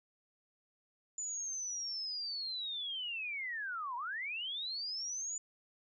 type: linear two-way sweep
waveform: sine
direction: down then up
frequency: 7040 to 929 to 7040 Hz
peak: -37 dBFS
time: 1.18-5.38 s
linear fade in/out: 2 ms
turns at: 3.96 s
effects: none